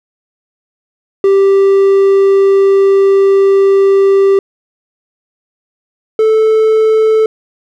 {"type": "tone pair in turn", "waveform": "triangle", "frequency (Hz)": [392, 438.3], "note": ["G4", "A4"], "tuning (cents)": [0, -7], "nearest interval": "major second", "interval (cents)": 193, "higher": "second", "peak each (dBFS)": [-3, -4], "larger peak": "first", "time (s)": [[1.24, 4.39], [6.19, 7.26]], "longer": "first", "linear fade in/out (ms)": 2, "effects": []}